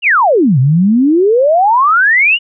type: exponential two-way sweep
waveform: sine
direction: down then up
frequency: 2960 to 123.47 to 2960 Hz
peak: -6 dBFS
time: 0.02-2.39 s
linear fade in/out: 50 ms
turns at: 0.59 s
effects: none